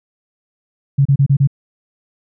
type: tone bursts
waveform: sine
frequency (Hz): 138.59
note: C#3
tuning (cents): 0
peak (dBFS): -8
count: 5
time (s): 0.98-1.474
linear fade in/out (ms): 10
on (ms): 74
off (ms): 31
effects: none